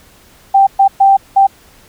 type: tone bursts at uneven times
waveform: sine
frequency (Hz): 784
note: G5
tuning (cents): 0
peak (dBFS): -4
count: 4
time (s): 0.54-0.67 / 0.79-0.88 / 1-1.17 / 1.36-1.47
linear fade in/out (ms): 10
effects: pink hiss -45 dBFS RMS until 1.88 s